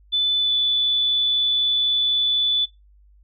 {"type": "tone with pitch glide", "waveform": "sine", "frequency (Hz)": [3500, 3476], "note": ["A7", "A7"], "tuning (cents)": [-10, -22], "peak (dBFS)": -17, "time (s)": [0.12, 2.66], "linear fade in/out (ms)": 20, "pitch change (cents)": -12, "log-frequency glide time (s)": [0.38, 0.54], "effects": ["noise-tail reverb RT60 0.2 s tail -20 dB re dry", "added 50 Hz sine -50 dBFS peak until 3.23 s"]}